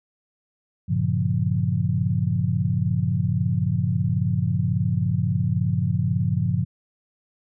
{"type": "chord", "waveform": "sine", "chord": "G half-diminished seventh", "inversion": "none", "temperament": "equal with one note detuned", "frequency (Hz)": [98, 116.54, 140.2, 174.61], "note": ["G2", "Bb2", "Db3", "F3"], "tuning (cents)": [0, 0, 20, 0], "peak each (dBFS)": -25, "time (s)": [0.88, 6.65], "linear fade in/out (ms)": 20, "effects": []}